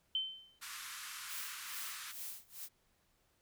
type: tone with exponential decay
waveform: sine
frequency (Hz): 3084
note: G7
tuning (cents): -29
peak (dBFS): -30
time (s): 0.15-0.59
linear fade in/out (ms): 2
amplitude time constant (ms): 94
type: band-pass noise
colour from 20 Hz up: pink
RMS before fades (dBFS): -47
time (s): 0.61-2.13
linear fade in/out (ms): 20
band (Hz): 1100 to 14000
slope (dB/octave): 48
type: noise with tremolo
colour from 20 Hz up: blue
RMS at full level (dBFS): -44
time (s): 1.27-2.69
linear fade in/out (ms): 50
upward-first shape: sine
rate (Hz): 2.3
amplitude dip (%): 95
effects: pink hiss -75 dBFS RMS until 3.41 s